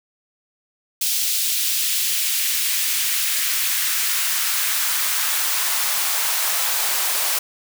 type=noise with high-pass filter sweep; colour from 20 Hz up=white; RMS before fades=-21 dBFS; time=1.01-7.39 s; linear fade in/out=5 ms; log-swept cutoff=3600 to 640 Hz; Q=1.1; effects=none